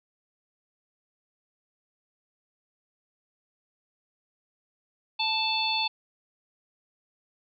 harmonic tone, 880 Hz, A5, in tune, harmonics 1 / 3 / 4 / 5, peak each -30 / -30 / -30 / -30 dBFS, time 5.19-5.88 s, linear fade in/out 10 ms, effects none

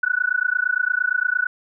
sine tone with amplitude modulation, 1480 Hz, F#6, in tune, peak -14 dBFS, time 0.03-1.47 s, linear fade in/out 5 ms, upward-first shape sine, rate 28.7 Hz, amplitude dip 100%, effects none

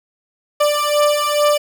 30% pulse beating tone pair, 589 / 591.3 Hz, D5 / D5, +5 / +12 cents, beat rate 2.3 Hz, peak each -14 dBFS, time 0.6-1.58 s, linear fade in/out 10 ms, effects none

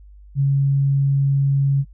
sine tone, 138.59 Hz, C#3, in tune, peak -14 dBFS, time 0.35-1.85 s, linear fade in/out 50 ms, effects noise-tail reverb RT60 0.1 s tail -24 dB re dry + added 50 Hz sine -41 dBFS peak until 1.93 s

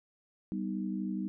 sine chord, G augmented, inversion none, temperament equal with one note detuned, 194.64 / 246.9 / 311.1 Hz, G3 / B3 / D#4, -12 / 0 / 0 cents, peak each -34 / -39 / -38 dBFS, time 0.52-1.28 s, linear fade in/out 0 ms, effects none

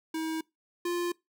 square tone pair in turn, 320 / 349.2 Hz, D#4 / F4, +49 / 0 cents, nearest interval major second, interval 151 cents, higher second, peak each -31 / -29 dBFS, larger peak second, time 0.14-0.41 / 0.85-1.12 s, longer neither, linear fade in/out 5 ms, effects noise-tail reverb RT60 0.2 s tail -23 dB re dry

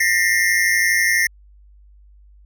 square tone cluster, 1805 / 1917 / 2100 Hz, A6 / A#6 / C7, +44 / +48 / +6 cents, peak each -20 dBFS, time 0-1.27 s, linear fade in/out 5 ms, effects added 50 Hz sine -45 dBFS peak until 2.45 s

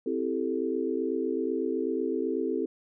sine chord, A minor seventh, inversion first, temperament equal, 261.6 / 329.6 / 392 / 440 Hz, C4 / E4 / G4 / A4, 0 / 0 / 0 / 0 cents, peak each -32 dBFS, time 0.06-2.66 s, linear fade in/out 5 ms, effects none

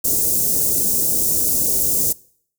white band-stop noise, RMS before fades -18 dBFS, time 0.04-2.13 s, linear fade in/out 10 ms, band 510 to 6600 Hz, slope 24 dB/octave, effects noise-tail reverb RT60 0.6 s tail -23 dB re dry

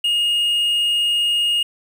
triangle tone, 2855 Hz, F7, 37 cents sharp, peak -14 dBFS, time 0.04-1.63 s, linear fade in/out 5 ms, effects 8-bit

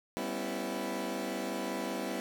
20% pulse chord, C# half-diminished seventh, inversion second, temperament equal with one note detuned, 196 / 246.9 / 272.1 / 329.6 Hz, G3 / B3 / C#4 / E4, 0 / 0 / -32 / 0 cents, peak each -35 / -34 / -36 / -34 dBFS, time 0.17-2.2 s, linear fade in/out 0 ms, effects none

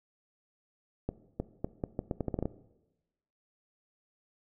accelerating click train, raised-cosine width 2 ms, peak -18 dBFS, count 12, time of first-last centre 1.09-2.456 s, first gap 310 ms, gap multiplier 0.79, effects noise-tail reverb RT60 1.0 s tail -17 dB re dry

